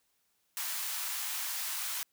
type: high-pass noise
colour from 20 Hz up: white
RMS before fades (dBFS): -36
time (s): 0.57-2.03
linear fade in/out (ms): 0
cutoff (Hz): 820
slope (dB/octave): 24
effects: white hiss -75 dBFS RMS until 2.12 s